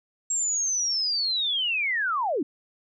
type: linear sweep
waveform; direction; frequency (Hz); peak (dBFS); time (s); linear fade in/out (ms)
sine; down; 7600 to 245.4; -23; 0.3-2.43; 5
effects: none